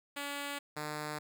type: tone pair in turn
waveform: 5% pulse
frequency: 284.8 / 150.87 Hz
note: C#4 / D3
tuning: +47 / +47 cents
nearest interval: major seventh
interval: 1100 cents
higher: first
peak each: -26 / -26 dBFS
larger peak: neither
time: 0.16-0.59 / 0.76-1.19 s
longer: neither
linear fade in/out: 10 ms
effects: none